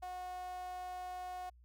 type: tone with high-pass filter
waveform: sawtooth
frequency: 364.5 Hz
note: F#4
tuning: 26 cents flat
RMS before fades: -44 dBFS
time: 0.02-1.5 s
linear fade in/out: 10 ms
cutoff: 760 Hz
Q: 7.4
effects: added 60 Hz sine -59 dBFS peak until 1.64 s